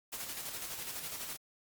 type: noise with tremolo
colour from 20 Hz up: white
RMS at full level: -40 dBFS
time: 0.12-1.37 s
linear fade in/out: 10 ms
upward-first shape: square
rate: 12 Hz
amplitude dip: 40%
effects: Opus 48 kbps

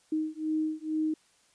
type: beating tone pair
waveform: sine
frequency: 311.1 / 313.3 Hz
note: D#4 / D#4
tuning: 0 / +12 cents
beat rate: 2.2 Hz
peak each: -31 dBFS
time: 0.12-1.14 s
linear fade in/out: 5 ms
effects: white hiss -65 dBFS RMS until 1.54 s + resampled to 22050 Hz

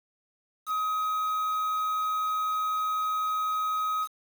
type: tone with quantisation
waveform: triangle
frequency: 1264 Hz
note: D#6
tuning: 27 cents sharp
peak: -24 dBFS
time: 0.66-4.08 s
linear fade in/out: 50 ms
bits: 7
effects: none

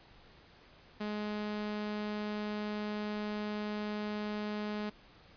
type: tone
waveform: sawtooth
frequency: 210 Hz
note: G#3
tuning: 19 cents sharp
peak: -31 dBFS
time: 1-4.9 s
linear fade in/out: 10 ms
effects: pink hiss -59 dBFS RMS until 5.36 s + resampled to 11025 Hz

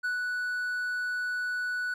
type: tone with ADSR envelope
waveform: triangle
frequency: 1480 Hz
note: F#6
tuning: in tune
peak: -25 dBFS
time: 0.03-1.94 s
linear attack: 19 ms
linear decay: 130 ms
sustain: -2 dB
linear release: 4 ms
effects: none

